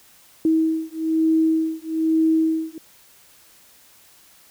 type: beating tone pair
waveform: sine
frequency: 319.9 / 321 Hz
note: D#4 / E4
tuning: +48 / -46 cents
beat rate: 1.1 Hz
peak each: -20 dBFS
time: 0.45-2.78 s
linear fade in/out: 2 ms
effects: white hiss -52 dBFS RMS until 4.5 s